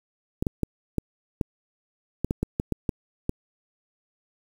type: clicks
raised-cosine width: 3 ms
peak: -11 dBFS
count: 12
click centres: 0.425 / 0.468 / 0.633 / 0.983 / 1.412 / 2.246 / 2.309 / 2.43 / 2.599 / 2.723 / 2.892 / 3.294 s
effects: 7-bit